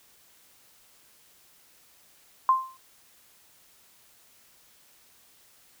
sine tone with exponential decay, 1047 Hz, C6, 1 cent sharp, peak -14 dBFS, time 2.49-2.77 s, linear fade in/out 1 ms, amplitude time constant 60 ms, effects white hiss -59 dBFS RMS until 5.8 s

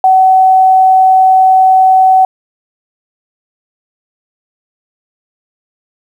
sine tone, 755 Hz, F#5, 35 cents sharp, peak -3 dBFS, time 0.04-2.25 s, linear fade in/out 2 ms, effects 7-bit

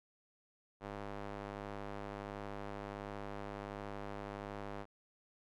square tone with band-pass filter, 50.7 Hz, G#1, 41 cents flat, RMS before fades -45 dBFS, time 0.8-4.86 s, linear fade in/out 50 ms, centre 770 Hz, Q 0.71, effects none

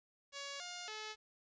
5% pulse tone with pitch steps, 561 / 710 / 430.9 Hz, C#5 / F5 / A4, +21 / +28 / -36 cents, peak -32 dBFS, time 0.32-1.16 s, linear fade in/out 50 ms, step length 280 ms, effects resampled to 16000 Hz + 12-bit

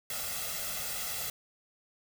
white noise with comb filter, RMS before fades -36 dBFS, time 0.1-1.3 s, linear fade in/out 2 ms, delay 1.5 ms, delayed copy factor +0.75, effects none

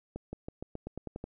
accelerating click train, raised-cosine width 2 ms, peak -25 dBFS, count 10, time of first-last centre 0.16-1.241 s, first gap 170 ms, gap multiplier 0.91, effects none

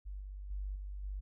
sine tone with level steps, 48.89 Hz, G1, 4 cents flat, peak -40 / -42 / -36 / -40 / -37 dBFS, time 0.05-1.21 s, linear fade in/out 20 ms, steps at 0.2 / 0.5 / 0.75 / 1.03 s, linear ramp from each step 10 ms, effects none

